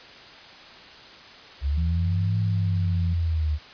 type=linear two-way sweep; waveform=sine; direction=up then down; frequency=66.8 to 106.7 to 73.8 Hz; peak=-21 dBFS; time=1.61-3.59 s; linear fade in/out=50 ms; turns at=2.38 s
type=tone with vibrato; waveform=sine; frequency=167.4 Hz; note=E3; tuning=27 cents sharp; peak=-29 dBFS; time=1.77-3.14 s; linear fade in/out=10 ms; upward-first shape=square; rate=1.8 Hz; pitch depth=10 cents each way
effects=white hiss -45 dBFS RMS until 3.73 s + resampled to 11025 Hz